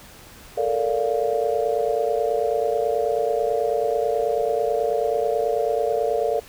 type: chord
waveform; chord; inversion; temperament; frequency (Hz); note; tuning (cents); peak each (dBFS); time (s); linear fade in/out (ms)
sine; Bb major seventh; third; just; 437 / 466.2 / 582.7 / 699.2; A4 / Bb4 / D5 / F5; -12 / 0 / -14 / +2; -25 / -24 / -25 / -26; 0.57-6.4; 10
effects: pink hiss -45 dBFS RMS until 6.48 s

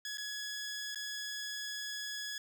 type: tone with dropouts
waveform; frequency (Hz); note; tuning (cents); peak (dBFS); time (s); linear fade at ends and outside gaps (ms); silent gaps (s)
15% pulse; 1684; G#6; +24; -32; 0.05-2.38; 2; 0.173-0.181 / 0.947-0.957
effects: none

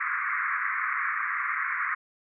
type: band-pass noise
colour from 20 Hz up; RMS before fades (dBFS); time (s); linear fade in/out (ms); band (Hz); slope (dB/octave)
pink; -29; 0-1.95; 10; 1100 to 2200; 96
effects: none

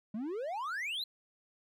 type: exponential sweep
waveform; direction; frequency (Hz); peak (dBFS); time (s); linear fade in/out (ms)
triangle; up; 201.5 to 4186; -33; 0.14-1.04; 5
effects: none

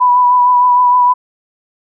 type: tone with vibrato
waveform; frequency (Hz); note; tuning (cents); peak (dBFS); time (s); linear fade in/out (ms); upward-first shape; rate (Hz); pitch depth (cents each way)
sine; 987.8; B5; 0; -6; 0-1.14; 20; triangle; 6.5; 25
effects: none

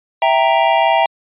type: chord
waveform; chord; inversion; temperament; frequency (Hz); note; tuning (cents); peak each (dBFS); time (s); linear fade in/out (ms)
square; E diminished; none; equal; 659.3 / 784 / 932.3; E5 / G5 / Bb5; 0 / 0 / 0; -16; 0.22-1.06; 2
effects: resampled to 8000 Hz

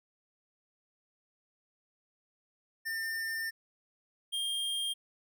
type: tone pair in turn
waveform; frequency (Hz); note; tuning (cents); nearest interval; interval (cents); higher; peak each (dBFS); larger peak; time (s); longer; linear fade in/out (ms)
square; 1802 / 3211; A6 / G7; +41 / +41; minor seventh; 1000; second; -34 / -32; second; 2.85-3.51 / 4.32-4.94; first; 20
effects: none

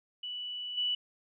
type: tone with level steps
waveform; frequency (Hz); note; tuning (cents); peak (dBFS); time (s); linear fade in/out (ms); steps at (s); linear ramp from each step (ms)
sine; 2960; F#7; 0; -36 / -28; 0.23-0.95; 5; 0.77; 10
effects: none

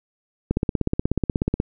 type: click train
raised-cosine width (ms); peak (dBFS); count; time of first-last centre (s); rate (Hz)
3; -7; 19; 0.51-1.601; 16.5
effects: none

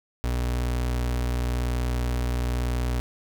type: tone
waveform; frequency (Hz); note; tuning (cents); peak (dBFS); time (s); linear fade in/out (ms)
35% pulse; 61; B1; -21; -22; 0.24-3; 0
effects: none

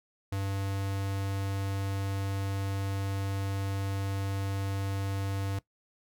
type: tone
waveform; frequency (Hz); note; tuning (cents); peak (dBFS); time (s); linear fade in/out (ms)
square; 98; G2; 0; -31; 0.32-5.59; 5
effects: noise-tail reverb RT60 0.1 s tail -18 dB re dry

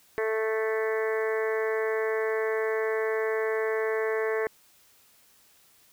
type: harmonic tone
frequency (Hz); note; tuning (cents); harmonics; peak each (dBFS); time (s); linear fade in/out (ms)
220; A3; 0; 2 / 3 / 4 / 5 / 6 / 7 / 8 / 9 / 10; -26 / -36 / -41 / -38 / -45 / -41 / -36 / -38 / -45; 0.18-4.47; 0
effects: white hiss -60 dBFS RMS until 5.92 s

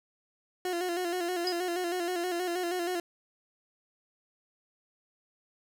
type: tone with vibrato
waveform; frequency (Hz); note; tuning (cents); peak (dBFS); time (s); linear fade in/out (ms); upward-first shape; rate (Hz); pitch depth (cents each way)
30% pulse; 353.8; F4; +23; -27; 0.65-3; 2; square; 6.3; 52
type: tone with exponential decay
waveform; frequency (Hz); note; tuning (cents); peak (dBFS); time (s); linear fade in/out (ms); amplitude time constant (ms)
sine; 4996; D#8; +6; -26; 1.47-1.62; 2; 31
effects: none

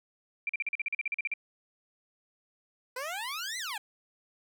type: tone bursts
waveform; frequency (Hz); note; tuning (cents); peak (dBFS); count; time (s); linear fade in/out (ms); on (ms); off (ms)
sine; 2358; D7; +6; -28; 14; 0.47-1.338; 2; 23; 42
type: exponential two-way sweep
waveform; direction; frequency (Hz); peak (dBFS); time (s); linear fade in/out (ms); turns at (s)
15% pulse; up then down; 488.8 to 2086 to 774; -28; 2.96-3.78; 5; 3.58
effects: none

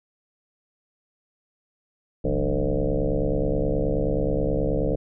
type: tone with frequency modulation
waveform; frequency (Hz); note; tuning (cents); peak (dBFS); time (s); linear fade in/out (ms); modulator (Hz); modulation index
sine; 233.1; A#3; 0; -20; 2.24-4.96; 10; 69.4; 5
effects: none

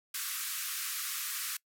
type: band-pass noise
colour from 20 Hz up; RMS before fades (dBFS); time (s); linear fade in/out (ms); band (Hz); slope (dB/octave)
white; -37; 0.14-1.57; 5; 1100 to 16000; 96
effects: noise-tail reverb RT60 0.1 s tail -23 dB re dry

